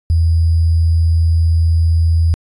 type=tone with sample-and-hold; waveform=sine; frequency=82.41 Hz; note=E2; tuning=in tune; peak=-9 dBFS; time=0.1-2.34 s; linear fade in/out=0 ms; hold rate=4900 Hz; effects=resampled to 22050 Hz